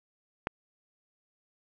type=click; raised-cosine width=0.5 ms; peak=-14 dBFS; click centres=0.471 s; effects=none